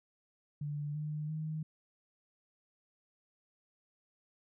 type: tone with pitch steps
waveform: sine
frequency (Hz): 146.83 / 151.39 / 156.1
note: D3 / D#3 / D#3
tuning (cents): 0 / -47 / +6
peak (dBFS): -35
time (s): 0.61-1.63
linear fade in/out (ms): 5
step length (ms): 340
effects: none